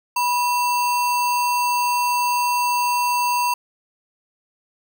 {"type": "tone with sample-and-hold", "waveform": "sine", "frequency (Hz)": 976, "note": "B5", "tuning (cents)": -21, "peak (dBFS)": -17, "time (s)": [0.16, 3.54], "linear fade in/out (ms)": 5, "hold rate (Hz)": 3675, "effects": []}